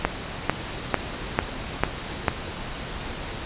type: click train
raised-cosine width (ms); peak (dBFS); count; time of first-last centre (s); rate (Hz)
0.5; -3; 6; 0.05-2.282; 2.24
effects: pink hiss -33 dBFS RMS until 3.45 s + resampled to 8000 Hz